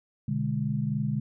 sine chord, G# diminished, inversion first, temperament equal, 123.47 / 146.83 / 207.7 Hz, B2 / D3 / G#3, 0 / 0 / 0 cents, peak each -31 / -29 / -30 dBFS, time 0.28-1.2 s, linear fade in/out 5 ms, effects none

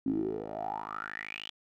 10% pulse tone with band-pass filter sweep, 53.1 Hz, G#1, 39 cents sharp, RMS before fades -36 dBFS, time 0.06-1.5 s, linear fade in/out 5 ms, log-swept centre 260 to 3300 Hz, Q 9.3, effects none

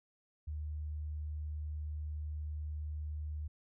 sine tone, 75.8 Hz, D#2, 45 cents flat, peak -37 dBFS, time 0.47-3.48 s, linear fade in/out 10 ms, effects none

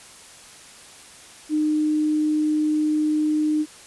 sine tone, 305.2 Hz, D#4, 33 cents flat, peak -18 dBFS, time 1.49-3.66 s, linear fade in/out 50 ms, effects white hiss -45 dBFS RMS until 3.86 s + resampled to 24000 Hz

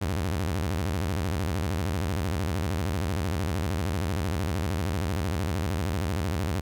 sawtooth tone with vibrato, 86.2 Hz, F2, 22 cents flat, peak -22 dBFS, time 0.01-6.61 s, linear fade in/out 10 ms, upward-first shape square, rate 13 Hz, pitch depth 240 cents each way, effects none

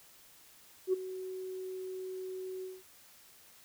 sine tone with ADSR envelope, 373.6 Hz, F#4, 17 cents sharp, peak -23 dBFS, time 0.87-2.83 s, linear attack 62 ms, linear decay 15 ms, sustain -15 dB, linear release 200 ms, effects tanh soft clip ceiling -20 dBFS + white hiss -59 dBFS RMS until 3.64 s

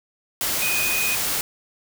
sine tone in noise, 2489 Hz, D#7, in tune, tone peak -23 dBFS, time 0.62-1.15 s, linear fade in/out 0 ms, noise white, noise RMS -24 dBFS, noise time 0.41-1.41 s, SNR -2 dB, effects none

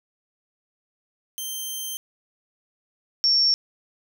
10% pulse / sine tone pair in turn, 3136 / 5472 Hz, G7 / F8, 0 / -36 cents, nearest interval minor seventh, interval 964 cents, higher second, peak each -21 / -16 dBFS, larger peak second, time 1.38-1.97 / 3.24-3.54 s, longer first, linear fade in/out 0 ms, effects none

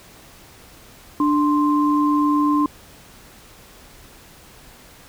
sine tone pair together, 295.3 / 1047 Hz, D4 / C6, +10 / +1 cents, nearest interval octave + minor seventh, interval 2191 cents, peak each -16 / -20 dBFS, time 1.2-2.66 s, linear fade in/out 2 ms, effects pink hiss -46 dBFS RMS until 5.08 s

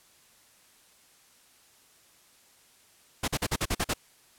pink noise bursts, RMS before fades -27 dBFS, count 8, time 3.23-3.938 s, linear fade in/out 10 ms, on 50 ms, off 44 ms, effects white hiss -60 dBFS RMS until 4.38 s + low-pass 12000 Hz 12 dB/octave

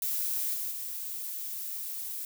violet noise with level steps, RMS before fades -31 / -34 / -37 dBFS, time 0.02-2.25 s, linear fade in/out 2 ms, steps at 0.54 / 0.71 s, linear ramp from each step 5 ms, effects none

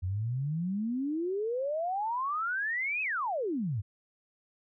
sine exponential two-way sweep, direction up then down, 87.31 to 2600 to 91.9 Hz, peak -29 dBFS, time 0.02-3.82 s, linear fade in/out 20 ms, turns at 3.02 s, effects none

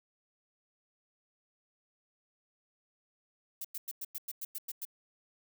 violet noise bursts, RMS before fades -39 dBFS, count 10, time 3.61-4.852 s, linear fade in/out 5 ms, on 36 ms, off 98 ms, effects none

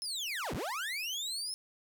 30% pulse linear two-way sweep, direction down then up, 5274 to 39.89 to 5274 Hz, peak -32 dBFS, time 0.02-1.54 s, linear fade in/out 0 ms, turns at 0.54 s, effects none

